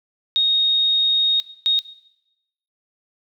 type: tone bursts at uneven times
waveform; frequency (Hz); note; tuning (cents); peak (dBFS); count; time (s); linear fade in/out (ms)
sine; 3729; A#7; 0; -14; 2; 0.36-1.4 / 1.66-1.79; 0
effects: noise-tail reverb RT60 0.9 s tail -18 dB re dry